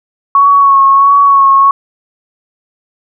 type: tone with vibrato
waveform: sine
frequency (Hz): 1108.7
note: C#6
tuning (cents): 0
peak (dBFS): -3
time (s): 0.35-1.71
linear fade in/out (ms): 2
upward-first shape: sine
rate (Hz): 1.5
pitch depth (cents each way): 27
effects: none